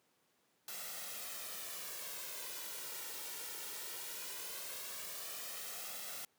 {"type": "noise with flanger", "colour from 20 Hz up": "white", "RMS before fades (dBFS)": -45, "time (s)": [0.68, 6.25], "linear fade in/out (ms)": 2, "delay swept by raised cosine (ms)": [1.5, 2.17], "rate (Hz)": 0.18, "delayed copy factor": 0.55, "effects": ["pink hiss -75 dBFS RMS until 6.38 s", "high-pass 200 Hz 12 dB/octave"]}